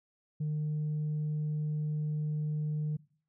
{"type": "tone", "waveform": "sine", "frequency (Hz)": 151.7, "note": "D#3", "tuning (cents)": -44, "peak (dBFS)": -28, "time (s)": [0.4, 2.97], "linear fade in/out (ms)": 10, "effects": ["noise-tail reverb RT60 0.5 s tail -22 dB re dry", "tanh soft clip ceiling -28 dBFS"]}